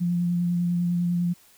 sine tone with vibrato, 174.61 Hz, F3, in tune, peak -21 dBFS, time 0-1.34 s, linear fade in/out 20 ms, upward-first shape sine, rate 10 Hz, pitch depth 16 cents each way, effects white hiss -56 dBFS RMS until 1.57 s

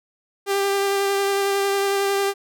sawtooth tone with vibrato, 396.4 Hz, G4, 19 cents sharp, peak -15 dBFS, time 0.46-2.34 s, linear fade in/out 50 ms, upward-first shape sine, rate 11 Hz, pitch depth 13 cents each way, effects none

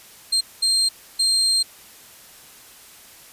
35% pulse tone bursts at uneven times, 4186 Hz, C8, in tune, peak -15 dBFS, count 3, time 0.32-0.41 / 0.62-0.89 / 1.19-1.63 s, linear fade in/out 10 ms, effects white hiss -46 dBFS RMS until 3.32 s + resampled to 32000 Hz

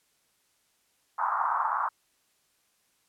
pink band-pass noise, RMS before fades -28 dBFS, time 1.18-1.89 s, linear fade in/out 10 ms, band 850 to 1300 Hz, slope 48 dB/octave, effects white hiss -70 dBFS RMS until 3.08 s + low-pass 12000 Hz 12 dB/octave

